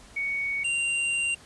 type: tone pair in turn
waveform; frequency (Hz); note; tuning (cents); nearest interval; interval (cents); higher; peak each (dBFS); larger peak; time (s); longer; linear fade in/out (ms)
sine / square; 2232 / 2774; C#7 / F7; +11 / -12; major third; 377; second; -26 / -25; second; 0.16-0.64 / 0.64-1.35; second; 10
effects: pink hiss -51 dBFS RMS until 1.45 s + resampled to 24000 Hz